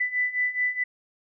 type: beating tone pair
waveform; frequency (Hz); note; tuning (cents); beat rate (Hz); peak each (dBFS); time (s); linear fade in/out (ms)
sine; 1988 / 1992.7; B6 / B6; +11 / +15; 4.7; -28 / -25; 0-0.84; 10
effects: none